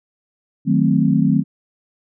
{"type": "chord", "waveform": "sine", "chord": "D# diminished seventh", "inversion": "none", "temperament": "equal", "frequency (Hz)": [155.56, 185, 220, 261.6], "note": ["D#3", "F#3", "A3", "C4"], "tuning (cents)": [0, 0, 0, 0], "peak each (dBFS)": -18, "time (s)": [0.65, 1.44], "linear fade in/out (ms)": 50, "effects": []}